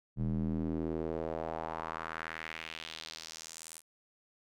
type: tone with band-pass filter sweep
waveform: square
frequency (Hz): 40.33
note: E1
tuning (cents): -37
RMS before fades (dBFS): -38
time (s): 0.16-3.82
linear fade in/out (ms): 50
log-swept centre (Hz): 150 to 9700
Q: 2.2
effects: none